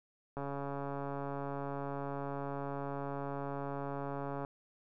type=click train; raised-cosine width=1 ms; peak=-26 dBFS; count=572; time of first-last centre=0.37-4.449 s; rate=140 Hz; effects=none